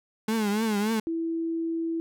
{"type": "tone with vibrato", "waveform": "35% pulse", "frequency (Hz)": 213.6, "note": "G#3", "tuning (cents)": 49, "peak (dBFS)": -22, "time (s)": [0.28, 1], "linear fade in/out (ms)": 5, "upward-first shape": "triangle", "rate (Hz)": 3.5, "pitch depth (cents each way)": 120}
{"type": "tone", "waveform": "sine", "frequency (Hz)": 329.6, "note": "E4", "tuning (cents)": 0, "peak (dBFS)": -26, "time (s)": [1.07, 2], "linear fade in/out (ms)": 0}
{"effects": []}